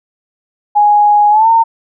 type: tone with pitch glide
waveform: sine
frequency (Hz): 830.6 to 911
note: G#5 to A#5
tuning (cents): 0 to -40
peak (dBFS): -5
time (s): 0.75-1.64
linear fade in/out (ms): 20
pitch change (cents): +160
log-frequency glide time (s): 1.3-1.49
effects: none